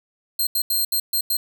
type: tone bursts at uneven times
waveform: 5% pulse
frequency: 4186 Hz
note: C8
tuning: in tune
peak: -12 dBFS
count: 6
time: 0.39-0.47 / 0.55-0.62 / 0.7-0.85 / 0.92-1 / 1.13-1.21 / 1.3-1.37 s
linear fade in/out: 5 ms
effects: none